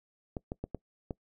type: clicks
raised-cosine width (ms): 2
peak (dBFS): -22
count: 5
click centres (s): 0.368 / 0.519 / 0.64 / 0.747 / 1.108
effects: noise-tail reverb RT60 0.1 s tail -23 dB re dry